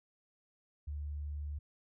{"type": "tone", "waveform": "sine", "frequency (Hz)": 73.42, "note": "D2", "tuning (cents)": 0, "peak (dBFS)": -37, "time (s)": [0.87, 1.59], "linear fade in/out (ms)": 10, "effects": []}